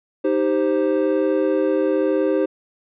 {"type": "chord", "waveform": "triangle", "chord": "C minor", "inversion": "first", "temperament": "equal", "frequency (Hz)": [311.1, 392, 523.3], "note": ["Eb4", "G4", "C5"], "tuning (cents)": [0, 0, 0], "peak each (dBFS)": -19, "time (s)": [0.24, 2.46], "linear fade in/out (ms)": 10, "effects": ["resampled to 8000 Hz"]}